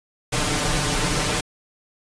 pink noise with comb filter, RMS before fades -22 dBFS, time 0.32-1.41 s, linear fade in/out 10 ms, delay 6.7 ms, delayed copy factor +0.8, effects resampled to 22050 Hz

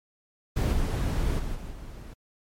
brown noise with level steps, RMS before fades -23 / -26 / -32 / -37 / -40 dBFS, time 0.56-2.14 s, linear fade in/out 10 ms, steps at 0.72 / 1.38 / 1.54 / 1.7 s, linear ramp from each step 20 ms, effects MP3 64 kbps

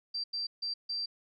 sine tone bursts at uneven times, 4699 Hz, D8, in tune, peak -32 dBFS, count 4, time 0.14-0.24 / 0.33-0.47 / 0.62-0.74 / 0.89-1.06 s, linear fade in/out 10 ms, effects none

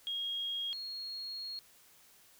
sine tone pair in turn, 3269 / 4293 Hz, G#7 / C8, -28 / +44 cents, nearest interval perfect fourth, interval 472 cents, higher second, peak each -34 / -39 dBFS, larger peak first, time 0.07-0.73 / 0.73-1.59 s, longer second, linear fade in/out 0 ms, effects white hiss -62 dBFS RMS until 2.39 s

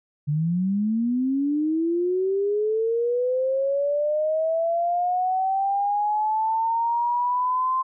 sine linear sweep, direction up, 142.9 to 1046.5 Hz, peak -20 dBFS, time 0.27-7.83 s, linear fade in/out 20 ms, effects none

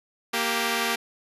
5% pulse tone pair together, 232.6 / 391.7 Hz, A#3 / G4, -4 / -1 cents, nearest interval major sixth, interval 903 cents, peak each -15 dBFS, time 0.33-0.96 s, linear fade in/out 10 ms, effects resampled to 32000 Hz

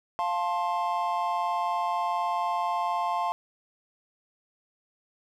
triangle chord, F major, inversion none, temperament equal with one note detuned, 698.5 / 880 / 1057.4 Hz, F5 / A5 / C6, 0 / 0 / +18 cents, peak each -28 dBFS, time 0.19-3.32 s, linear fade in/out 0 ms, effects none

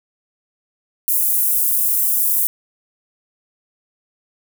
pink high-pass noise, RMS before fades -17 dBFS, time 1.08-2.47 s, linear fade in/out 0 ms, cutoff 11000 Hz, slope 24 dB/octave, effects none

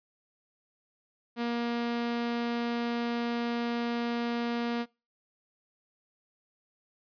sawtooth tone, 236.5 Hz, A#3, 25 cents sharp, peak -25 dBFS, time 1.36-4.86 s, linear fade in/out 50 ms, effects noise-tail reverb RT60 0.3 s tail -25 dB re dry + resampled to 11025 Hz

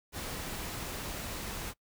pink noise, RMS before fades -39 dBFS, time 0.12-1.74 s, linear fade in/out 50 ms, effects noise-tail reverb RT60 0.1 s tail -21 dB re dry

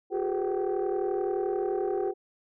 sine tone cluster, 359.9 / 400.3 / 431.8 / 501 / 766 Hz, F#4 / G4 / A4 / B4 / G5, -48 / +36 / -33 / +25 / -40 cents, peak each -29 / -28 / -36 / -36 / -34 dBFS, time 0.1-2.14 s, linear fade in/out 50 ms, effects tanh soft clip ceiling -21 dBFS

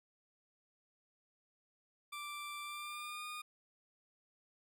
20% pulse tone with pitch glide, 1174.7 to 1222.5 Hz, D6 to D#6, 0 to -31 cents, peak -38 dBFS, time 2.12-3.42 s, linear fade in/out 10 ms, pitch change +69 cents, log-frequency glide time 2.63-3.26 s, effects none

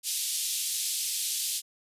white band-pass noise, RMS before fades -31 dBFS, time 0.03-1.62 s, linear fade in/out 50 ms, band 3100 to 12000 Hz, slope 24 dB/octave, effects resampled to 32000 Hz

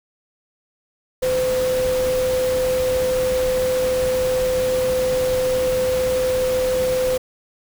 sine tone in noise, 511 Hz, C5, 41 cents flat, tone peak -17 dBFS, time 1.22-7.18 s, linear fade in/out 10 ms, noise pink, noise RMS -29 dBFS, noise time 1.22-7.18 s, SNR +9 dB, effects none

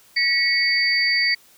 sine tone cluster, 1930 / 2210 / 4617 Hz, B6 / C#7 / D8, -40 / -6 / -30 cents, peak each -21 dBFS, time 0.16-1.35 s, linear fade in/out 10 ms, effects white hiss -53 dBFS RMS until 1.57 s

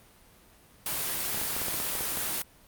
white noise, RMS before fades -31 dBFS, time 0.86-2.42 s, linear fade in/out 2 ms
clicks, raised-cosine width 1 ms, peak -23 dBFS, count 11, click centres 1.345 / 1.375 / 1.415 / 1.565 / 1.617 / 1.683 / 1.742 / 1.801 / 1.953 / 2.009 / 2.173 s
effects pink hiss -57 dBFS RMS until 2.67 s + Opus 32 kbps

